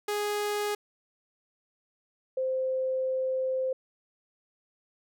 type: tone pair in turn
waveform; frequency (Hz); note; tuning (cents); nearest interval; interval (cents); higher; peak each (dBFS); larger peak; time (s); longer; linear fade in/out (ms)
sawtooth / sine; 414.9 / 520.7; G#4 / C5; -2 / -8; major third; 394; second; -24 / -26; first; 0.08-0.75 / 2.37-3.73; second; 5
effects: none